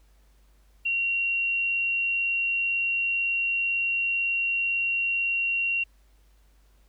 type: tone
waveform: sine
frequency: 2749 Hz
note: F7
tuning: 28 cents flat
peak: -23 dBFS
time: 0.85-5.84 s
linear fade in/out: 10 ms
effects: added 50 Hz sine -56 dBFS peak until 6.88 s + pink hiss -67 dBFS RMS until 6.88 s